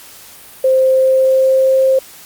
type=tone with pitch glide; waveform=sine; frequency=523.3 to 528.8 Hz; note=C5 to C5; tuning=0 to +18 cents; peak=-8 dBFS; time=0.64-1.99 s; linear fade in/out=5 ms; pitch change=+18 cents; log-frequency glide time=0.88-1.78 s; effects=white hiss -38 dBFS RMS until 2.25 s + Opus 48 kbps